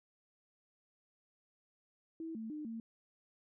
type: tone with pitch steps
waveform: sine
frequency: 325.3 / 222.3 / 302.8 / 226.8 Hz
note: E4 / A3 / D#4 / A#3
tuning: -23 / +18 / -47 / -47 cents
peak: -40 dBFS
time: 2.2-2.8 s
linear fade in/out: 2 ms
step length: 150 ms
effects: none